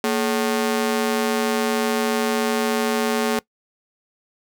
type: ring-modulated tone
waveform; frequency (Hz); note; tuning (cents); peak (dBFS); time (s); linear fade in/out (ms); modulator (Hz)
sawtooth; 330.2; E4; +3; -12; 0.04-3.39; 0; 98.3
effects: noise-tail reverb RT60 0.1 s tail -22 dB re dry

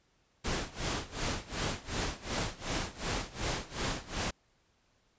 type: noise with tremolo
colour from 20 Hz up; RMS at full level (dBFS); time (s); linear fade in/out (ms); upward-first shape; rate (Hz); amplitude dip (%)
pink; -32; 0.44-4.31; 10; sine; 2.7; 90
effects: pink hiss -71 dBFS RMS until 5.18 s + resampled to 16000 Hz

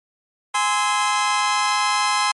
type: chord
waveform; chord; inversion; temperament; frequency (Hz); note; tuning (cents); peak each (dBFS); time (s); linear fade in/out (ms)
sawtooth; Ab augmented; none; just; 830.6 / 1038.3 / 1297.8; Ab5 / C6 / E6; 0 / -14 / -27; -19 / -16 / -22; 0.54-2.32; 10
effects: MP3 48 kbps

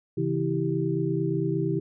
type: tone cluster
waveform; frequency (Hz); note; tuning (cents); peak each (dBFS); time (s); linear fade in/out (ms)
sine; 136.2 / 164.9 / 326.3 / 391.3; C#3 / E3 / E4 / G4; -30 / +1 / -18 / -3; -29; 0.17-1.8; 10
effects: none

